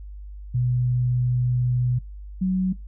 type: tone pair in turn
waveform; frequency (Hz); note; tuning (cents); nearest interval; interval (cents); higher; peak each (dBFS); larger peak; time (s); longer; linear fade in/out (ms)
sine; 124.1 / 186.41; B2 / F#3; +9 / +13; perfect fifth; 704; second; -19; neither; 0.54-1.99 / 2.41-2.73; first; 10
effects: noise-tail reverb RT60 0.2 s tail -22 dB re dry + added 50 Hz sine -35 dBFS peak until 2.87 s